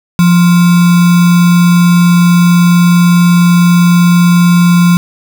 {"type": "tone with sample-and-hold", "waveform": "sine", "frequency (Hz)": 174.61, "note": "F3", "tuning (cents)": 0, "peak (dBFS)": -3, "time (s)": [0.19, 4.97], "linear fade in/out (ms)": 0, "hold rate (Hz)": 1225, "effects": []}